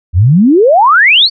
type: exponential sweep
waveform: sine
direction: up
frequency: 77.78 to 4699 Hz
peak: -3 dBFS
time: 0.13-1.3 s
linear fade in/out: 50 ms
effects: none